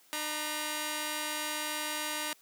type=tone pair together; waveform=5% pulse; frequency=302.2 / 950 Hz; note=D4 / A#5; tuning=+50 / +33 cents; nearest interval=octave + minor sixth; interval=1983 cents; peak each=-24 / -24 dBFS; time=0.13-2.33 s; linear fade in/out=0 ms; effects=white hiss -62 dBFS RMS until 2.41 s + high-pass 200 Hz 12 dB/octave